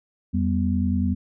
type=tone cluster; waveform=sine; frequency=85 / 195.2 / 245.7 Hz; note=F2 / G3 / B3; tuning=-46 / -7 / -9 cents; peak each=-23 / -24 / -25 dBFS; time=0.33-1.15 s; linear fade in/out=20 ms; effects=none